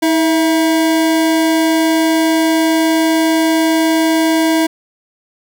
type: tone pair together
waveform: square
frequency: 320 / 661 Hz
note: D#4 / E5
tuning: +49 / +5 cents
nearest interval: octave + minor second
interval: 1256 cents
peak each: -12 / -19 dBFS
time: 0.02-4.67 s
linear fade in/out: 10 ms
effects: none